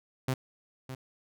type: tone with echo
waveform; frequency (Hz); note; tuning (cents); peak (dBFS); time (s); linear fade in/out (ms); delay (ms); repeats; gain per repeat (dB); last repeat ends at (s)
sawtooth; 130.4; C3; -5; -23; 0.28-0.34; 5; 610; 1; -11; 0.95
effects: none